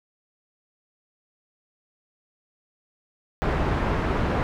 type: low-pass noise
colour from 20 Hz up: pink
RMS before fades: -24 dBFS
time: 3.42-4.43 s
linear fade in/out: 0 ms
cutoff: 1500 Hz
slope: 12 dB/octave
effects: none